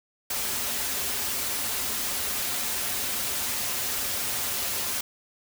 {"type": "noise with comb filter", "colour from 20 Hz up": "white", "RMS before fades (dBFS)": -29, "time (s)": [0.3, 5.01], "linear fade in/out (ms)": 5, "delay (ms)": 6.2, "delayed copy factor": -0.55, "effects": []}